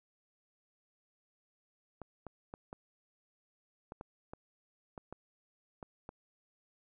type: clicks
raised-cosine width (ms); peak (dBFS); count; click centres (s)
1; -30; 11; 2.017 / 2.267 / 2.539 / 2.729 / 3.921 / 4.011 / 4.335 / 4.978 / 5.126 / 5.828 / 6.091
effects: none